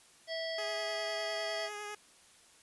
harmonic tone, 654 Hz, E5, 14 cents flat, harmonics 1 / 3 / 5 / 7 / 8, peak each -37 / -42 / -44 / -45 / -46 dBFS, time 0.27-1.7 s, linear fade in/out 50 ms
10% pulse tone with vibrato, 416.1 Hz, G#4, 3 cents sharp, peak -32 dBFS, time 0.58-1.95 s, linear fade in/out 5 ms, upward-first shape triangle, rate 9.9 Hz, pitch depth 21 cents each way
effects white hiss -61 dBFS RMS until 2.62 s + resampled to 24000 Hz

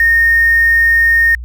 sine tone with quantisation, 1840 Hz, A#6, 23 cents flat, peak -7 dBFS, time 0-1.35 s, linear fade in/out 2 ms, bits 5, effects added 60 Hz sine -23 dBFS peak until 1.44 s

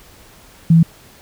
sine tone, 164.81 Hz, E3, in tune, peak -6 dBFS, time 0.7-0.83 s, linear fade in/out 5 ms, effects pink hiss -45 dBFS RMS until 1.21 s

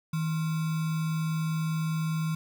sine tone with sample-and-hold, 160.1 Hz, D#3, 50 cents sharp, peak -26 dBFS, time 0.13-2.35 s, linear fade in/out 5 ms, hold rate 1225 Hz, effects none

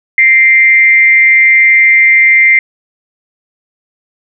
sine tone with frequency modulation, 2093 Hz, C7, in tune, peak -3 dBFS, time 0.18-2.59 s, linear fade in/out 2 ms, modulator 241 Hz, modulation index 0.35, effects none

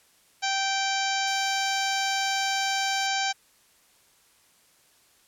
harmonic tone, 780 Hz, G5, 9 cents flat, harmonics 1 / 2 / 3 / 4 / 5 / 6 / 7 / 8 / 9, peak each -28 / -31 / -33 / -34 / -35 / -36 / -36 / -37 / -38 dBFS, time 0.42-3.33 s, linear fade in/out 20 ms
blue noise, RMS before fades -46 dBFS, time 1.27-3.07 s, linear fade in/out 5 ms
effects white hiss -61 dBFS RMS until 5.27 s + low-pass 12000 Hz 12 dB/octave

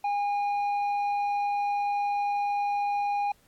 triangle tone with tanh clipping, 815 Hz, G#5, 33 cents flat, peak -26 dBFS, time 0.04-3.32 s, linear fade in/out 5 ms, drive 10 dB, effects pink hiss -64 dBFS RMS until 3.47 s + AAC 64 kbps

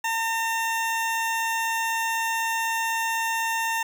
20% pulse tone, 908 Hz, A#5, 46 cents flat, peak -19 dBFS, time 0.04-3.83 s, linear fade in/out 5 ms, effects none

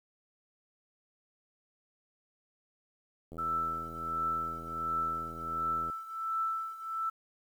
click train, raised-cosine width 2 ms, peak -33 dBFS, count 213, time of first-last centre 3.32-5.899 s, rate 82.2 Hz
sine tone with tremolo, 1324 Hz, E6, 7 cents sharp, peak -28 dBFS, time 3.38-7.1 s, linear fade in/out 10 ms, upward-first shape triangle, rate 1.4 Hz, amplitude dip 85%
effects 10-bit

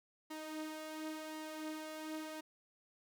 sawtooth tone with flanger, 311.6 Hz, D#4, 3 cents sharp, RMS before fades -45 dBFS, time 0.3-2.41 s, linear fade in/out 10 ms, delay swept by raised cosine 1 to 4.7 ms, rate 0.93 Hz, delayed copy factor +0.5, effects none

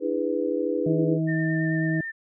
sine chord, E dominant seventh, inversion third, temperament just, 296.7 / 329.6 / 412 / 494.4 Hz, D4 / E4 / G#4 / B4, +18 / 0 / -14 / +2 cents, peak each -29 / -29 / -29 / -27 dBFS, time 0-1.2 s, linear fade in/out 50 ms
harmonic tone, 159.8 Hz, D#3, 47 cents sharp, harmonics 1 / 2 / 4, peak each -24 / -26 / -35 dBFS, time 0.86-2.01 s, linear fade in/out 5 ms
sine tone with vibrato, 1800 Hz, A6, 39 cents sharp, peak -30 dBFS, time 1.27-2.12 s, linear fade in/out 20 ms, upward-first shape sine, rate 9.2 Hz, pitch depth 20 cents each way
effects none

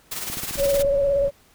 white noise with tremolo, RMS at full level -28 dBFS, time 0.11-0.83 s, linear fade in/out 10 ms, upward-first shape sine, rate 19 Hz, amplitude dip 55%
clicks, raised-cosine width 3 ms, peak -23 dBFS, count 10, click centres 0.3 / 0.372 / 0.435 / 0.51 / 0.557 / 0.598 / 0.656 / 0.746 / 0.797 / 0.848 s
brown noise, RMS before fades -34 dBFS, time 0.56-1.3 s, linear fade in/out 5 ms
sine tone with vibrato, 560 Hz, C#5, 18 cents sharp, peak -17 dBFS, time 0.57-1.31 s, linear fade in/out 50 ms, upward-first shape square, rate 17 Hz, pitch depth 24 cents each way
effects pink hiss -56 dBFS RMS until 1.54 s

